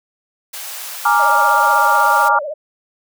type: high-pass noise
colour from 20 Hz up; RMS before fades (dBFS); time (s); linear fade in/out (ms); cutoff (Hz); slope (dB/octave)
white; -29; 0.53-2.29; 10; 580; 24
type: chord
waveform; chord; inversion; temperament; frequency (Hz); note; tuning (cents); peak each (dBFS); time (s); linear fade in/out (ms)
sine; Bb dominant seventh; third; equal; 830.6 / 932.3 / 1174.7 / 1396.9; Ab5 / Bb5 / D6 / F6; 0 / 0 / 0 / 0; -16; 1.05-2.39; 5
type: tone with vibrato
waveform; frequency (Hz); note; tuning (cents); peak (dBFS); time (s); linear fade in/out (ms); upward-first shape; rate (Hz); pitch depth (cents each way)
sine; 590; D5; +8; -22; 1.19-2.54; 10; triangle; 16; 130
effects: none